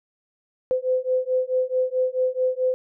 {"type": "beating tone pair", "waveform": "sine", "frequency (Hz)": [509, 513.6], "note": ["C5", "C5"], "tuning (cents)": [-48, -32], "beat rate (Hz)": 4.6, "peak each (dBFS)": -23, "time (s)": [0.71, 2.74], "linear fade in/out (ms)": 0, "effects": []}